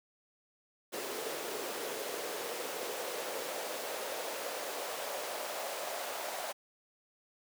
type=noise with high-pass filter sweep; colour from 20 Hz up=pink; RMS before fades=-39 dBFS; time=0.92-6.53 s; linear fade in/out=20 ms; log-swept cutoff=410 to 640 Hz; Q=2.8; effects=none